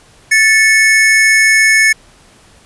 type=tone pair together; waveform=square; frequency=1760 / 2203 Hz; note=A6 / C#7; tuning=0 / -11 cents; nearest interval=major third; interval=389 cents; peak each=-10 dBFS; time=0.31-1.93 s; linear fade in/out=10 ms; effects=pink hiss -45 dBFS RMS until 2.65 s + resampled to 24000 Hz